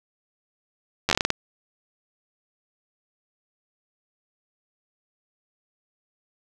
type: slowing click train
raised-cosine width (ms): 0.2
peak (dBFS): -3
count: 9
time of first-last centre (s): 1.09-1.304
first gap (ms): 10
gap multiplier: 1.27
effects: none